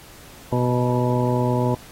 harmonic tone with a mistuned harmonic, 123.7 Hz, B2, 3 cents sharp, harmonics 1 / 2 / 3 / 4 / 5 / 7 / 8, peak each -21 / -24 / -26 / -27 / -28 / -29 / -30 dBFS, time 0.52-1.75 s, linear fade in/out 5 ms, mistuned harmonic 8, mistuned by -23 cents, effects pink hiss -45 dBFS RMS until 1.91 s + AAC 48 kbps

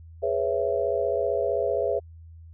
sine chord, C# minor seventh, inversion second, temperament just, 415.8 / 498.9 / 554.4 / 665.2 Hz, G#4 / B4 / C#5 / E5, +2 / +17 / 0 / +16 cents, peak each -28 dBFS, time 0.22-2 s, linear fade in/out 20 ms, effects added 82 Hz sine -43 dBFS peak until 2.53 s

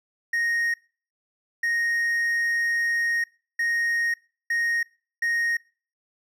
triangle tone bursts at uneven times, 1864.7 Hz, A#6, in tune, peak -20 dBFS, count 5, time 0.33-0.74 / 1.63-3.24 / 3.59-4.14 / 4.5-4.83 / 5.22-5.57 s, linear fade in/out 5 ms, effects noise-tail reverb RT60 0.4 s tail -23 dB re dry

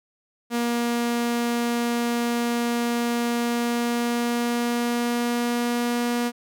sawtooth tone with pitch glide, 237.2 to 240 Hz, A#3 to B3, +30 to -49 cents, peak -18 dBFS, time 0.5-6.32 s, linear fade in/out 50 ms, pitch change +21 cents, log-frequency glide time 3.37-6 s, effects none

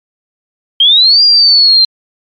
sine linear two-way sweep, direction up then down, 3136 to 4836 to 4124 Hz, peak -3 dBFS, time 0.8-1.85 s, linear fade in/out 5 ms, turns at 1.23 s, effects MP3 48 kbps

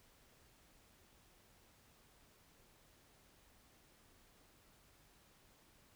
silence, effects pink hiss -68 dBFS RMS until 5.95 s

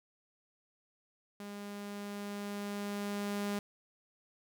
sawtooth tone with level ramp, 203.5 Hz, G#3, 35 cents flat, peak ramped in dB -39 to -29 dBFS, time 1.4-3.59 s, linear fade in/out 2 ms, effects none

